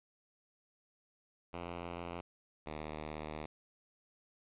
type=tone pair in turn; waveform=5% pulse; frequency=86.4 / 76.84 Hz; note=F2 / D#2; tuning=-18 / -21 cents; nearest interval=major second; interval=203 cents; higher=first; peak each=-30 / -30 dBFS; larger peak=neither; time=1.53-2.21 / 2.66-3.46 s; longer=second; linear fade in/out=5 ms; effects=resampled to 8000 Hz + 12-bit